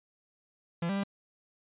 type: tone with pitch steps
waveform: 45% pulse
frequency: 169.7 / 197 / 198.5 Hz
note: F3 / G3 / G3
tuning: -49 / +9 / +22 cents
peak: -29 dBFS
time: 0.82-1.036 s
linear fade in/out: 5 ms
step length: 72 ms
effects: resampled to 8000 Hz